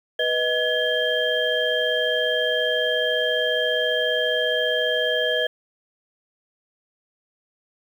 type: tone cluster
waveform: sine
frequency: 492.4 / 627 / 1695 / 3181 Hz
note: B4 / D#5 / G#6 / G7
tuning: -5 / +13 / +35 / +25 cents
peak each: -25 dBFS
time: 0.19-5.47 s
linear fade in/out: 5 ms
effects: 8-bit